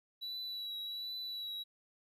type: tone with vibrato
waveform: triangle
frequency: 3930 Hz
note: B7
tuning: 9 cents flat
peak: -38 dBFS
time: 0.21-1.64 s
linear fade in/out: 20 ms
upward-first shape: triangle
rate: 1.3 Hz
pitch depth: 29 cents each way
effects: 13-bit